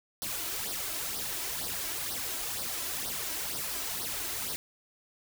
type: noise with flanger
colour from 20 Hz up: white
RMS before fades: -35 dBFS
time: 0.22-4.56 s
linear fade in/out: 0 ms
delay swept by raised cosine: 0.2 to 3.1 ms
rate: 2.1 Hz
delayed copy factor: +0.7
effects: none